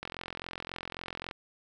click train, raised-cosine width 0.3 ms, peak -21 dBFS, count 57, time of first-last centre 0.03-1.311 s, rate 43.7 Hz, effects none

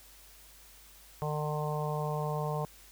harmonic tone, 150.9 Hz, D3, 47 cents sharp, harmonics 1 / 3 / 4 / 5 / 6 / 7, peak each -33 / -38 / -39 / -40 / -41 / -41 dBFS, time 1.22-2.65 s, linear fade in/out 0 ms, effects added 50 Hz sine -59 dBFS peak until 2.91 s + white hiss -56 dBFS RMS until 2.91 s

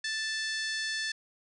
harmonic tone, 880 Hz, A5, in tune, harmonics 2 / 3 / 4 / 5 / 6 / 7 / 8 / 9 / 10, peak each -33 / -45 / -40 / -39 / -40 / -44 / -50 / -54 / -49 dBFS, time 0.04-1.12 s, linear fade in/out 5 ms, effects none

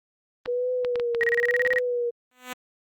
clicks, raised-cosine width 0.3 ms, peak -17 dBFS, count 8, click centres 0.459 / 0.848 / 0.957 / 0.998 / 1.148 / 1.232 / 1.664 / 1.735 s
sine tone with vibrato, 483.9 Hz, B4, 35 cents flat, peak -23 dBFS, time 0.47-2.11 s, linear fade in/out 20 ms, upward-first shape triangle, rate 1 Hz, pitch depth 75 cents each way
sine tone bursts, 1892 Hz, A#6, 25 cents sharp, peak -19 dBFS, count 11, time 1.21-1.785 s, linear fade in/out 0 ms, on 25 ms, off 30 ms
5% pulse tone with exponential growth, 251.3 Hz, B3, 30 cents sharp, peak -18 dBFS, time 2.31-2.53 s, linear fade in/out 2 ms, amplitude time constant 47 ms
effects Opus 32 kbps

